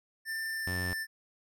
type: tone with pitch glide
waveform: square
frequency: 1786 to 1775.7 Hz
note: A6 to A6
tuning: +25 to +15 cents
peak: -34 dBFS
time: 0.25-1.07 s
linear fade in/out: 50 ms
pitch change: -10 cents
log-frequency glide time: 0.54-0.7 s
type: tone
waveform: sawtooth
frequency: 90.5 Hz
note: F#2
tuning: 38 cents flat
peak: -30 dBFS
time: 0.67-0.93 s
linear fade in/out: 0 ms
effects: none